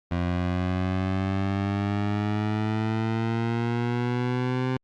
20% pulse exponential sweep, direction up, 87 to 129.4 Hz, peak -19 dBFS, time 0.11-4.77 s, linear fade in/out 5 ms, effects low-pass 3000 Hz 12 dB/octave + Opus 48 kbps

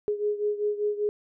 sine beating tone pair, 415.3 / 420.4 Hz, G#4 / G#4, 0 / +21 cents, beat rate 5.1 Hz, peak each -26 / -30 dBFS, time 0.08-1.09 s, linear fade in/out 0 ms, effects none

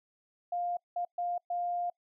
sine tone bursts at uneven times, 703 Hz, F5, 11 cents sharp, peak -30 dBFS, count 4, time 0.52-0.77 / 0.96-1.05 / 1.18-1.38 / 1.5-1.9 s, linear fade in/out 5 ms, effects noise-tail reverb RT60 0.1 s tail -26 dB re dry

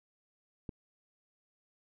click, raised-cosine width 3 ms, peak -27 dBFS, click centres 0.692 s, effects none

